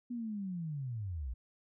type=linear sweep; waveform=sine; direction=down; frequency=246.9 to 55 Hz; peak=-36 dBFS; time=0.1-1.34 s; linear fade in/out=10 ms; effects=none